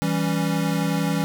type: chord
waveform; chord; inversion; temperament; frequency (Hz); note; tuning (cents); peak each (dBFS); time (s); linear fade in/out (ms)
square; C# diminished; first; equal; 164.81 / 196 / 277.2; E3 / G3 / C#4; 0 / 0 / 0; -24 / -27 / -27; 0.02-1.24; 0
effects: none